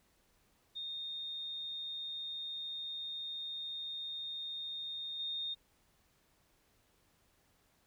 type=tone with level steps; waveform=sine; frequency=3673 Hz; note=A#7; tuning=26 cents flat; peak=-39 / -36 dBFS; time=0.75-5.55 s; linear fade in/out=20 ms; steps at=5.19 s; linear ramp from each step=10 ms; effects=pink hiss -72 dBFS RMS until 7.86 s